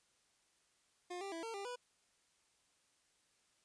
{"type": "tone with pitch steps", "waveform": "25% pulse", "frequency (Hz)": [356.2, 394.5, 330.6, 454.2, 398.2, 491.6], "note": ["F4", "G4", "E4", "A#4", "G4", "B4"], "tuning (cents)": [34, 11, 5, -45, 27, -8], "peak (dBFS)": -39, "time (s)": [1.1, 1.76], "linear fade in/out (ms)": 10, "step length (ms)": 110, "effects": ["white hiss -75 dBFS RMS until 3.64 s", "resampled to 22050 Hz"]}